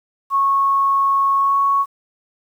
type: tone with pitch glide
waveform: sine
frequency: 1100 to 1109.6 Hz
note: C#6 to C#6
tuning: -14 to +1 cents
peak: -13 dBFS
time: 0.3-1.86 s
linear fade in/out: 50 ms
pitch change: +15 cents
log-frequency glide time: 1.37-1.58 s
effects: 8-bit